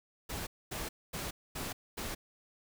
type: noise bursts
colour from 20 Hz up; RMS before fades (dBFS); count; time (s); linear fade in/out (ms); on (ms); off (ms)
pink; -39; 5; 0.29-2.15; 10; 180; 240
effects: none

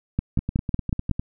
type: two click trains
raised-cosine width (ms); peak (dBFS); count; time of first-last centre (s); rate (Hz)
5; -9 / -13; 6 / 9; 0.19-1.113 / 0.39-1.195; 5.42 / 9.94
effects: none

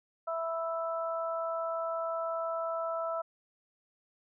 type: harmonic tone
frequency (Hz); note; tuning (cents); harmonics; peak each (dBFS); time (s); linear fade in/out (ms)
329.6; E4; 0; 2 / 3 / 4; -33 / -42 / -36; 0.27-3.22; 10
effects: none

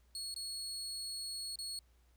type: tone with dropouts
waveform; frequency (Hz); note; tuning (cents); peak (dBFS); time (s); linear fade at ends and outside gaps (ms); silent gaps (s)
30% pulse; 4343; C#8; -36; -37; 0.15-1.79; 1; 0.342-0.362 / 1.557-1.588
effects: added 60 Hz sine -65 dBFS peak until 2.16 s + pink hiss -75 dBFS RMS until 2.16 s

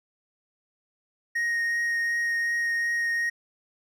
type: tone with vibrato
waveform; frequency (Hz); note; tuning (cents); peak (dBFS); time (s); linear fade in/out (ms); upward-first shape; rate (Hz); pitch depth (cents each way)
triangle; 1868; A#6; +3; -22; 1.35-3.3; 10; triangle; 2.7; 10
effects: none

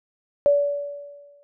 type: tone with exponential decay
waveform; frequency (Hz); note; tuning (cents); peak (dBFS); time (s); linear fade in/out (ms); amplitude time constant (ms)
sine; 574; D5; -40; -12; 0.46-1.43; 0; 210
effects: none

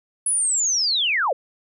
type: linear sweep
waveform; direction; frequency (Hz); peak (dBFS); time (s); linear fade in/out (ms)
sine; down; 10330 to 452.5; -18; 0.26-1.33; 5
effects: none

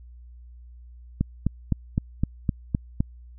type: click train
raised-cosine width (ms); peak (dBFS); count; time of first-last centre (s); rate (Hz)
5; -9; 8; 1.21-3.005; 3.9
effects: added 60 Hz sine -43 dBFS peak until 3.38 s

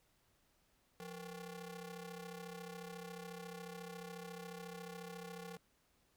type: ring-modulated tone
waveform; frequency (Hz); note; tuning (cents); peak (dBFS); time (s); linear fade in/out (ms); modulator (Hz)
sawtooth; 318.1; D#4; +38; -40; 1-5.57; 2; 142
effects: pink hiss -75 dBFS RMS until 6.16 s

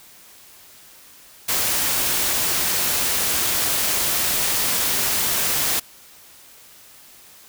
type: noise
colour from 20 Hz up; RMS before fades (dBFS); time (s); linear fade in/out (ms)
white; -21; 1.48-5.8; 10
effects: white hiss -47 dBFS RMS until 7.48 s

